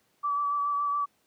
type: tone with vibrato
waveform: sine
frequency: 1153 Hz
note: D6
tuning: 32 cents flat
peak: -25 dBFS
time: 0.23-1.06 s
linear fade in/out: 20 ms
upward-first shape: sine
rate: 7.1 Hz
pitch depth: 19 cents each way
effects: pink hiss -69 dBFS RMS until 1.26 s + high-pass 150 Hz 12 dB/octave